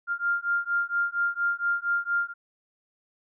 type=beating tone pair; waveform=sine; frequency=1396.9 / 1401.2 Hz; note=F6 / F6; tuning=0 / +5 cents; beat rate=4.3 Hz; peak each=-27 dBFS; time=0.07-2.34 s; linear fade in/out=50 ms; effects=none